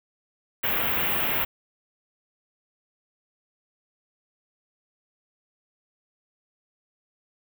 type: band-stop noise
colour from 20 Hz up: white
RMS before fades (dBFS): -25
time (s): 0.63-1.45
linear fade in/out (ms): 10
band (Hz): 3200 to 14000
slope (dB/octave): 48
effects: none